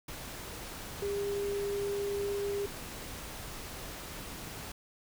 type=tone in noise; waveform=sine; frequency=403.1 Hz; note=G4; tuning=48 cents sharp; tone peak=-31 dBFS; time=1.02-2.66 s; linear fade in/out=5 ms; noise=pink; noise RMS=-43 dBFS; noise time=0.08-4.72 s; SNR=+9 dB; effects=none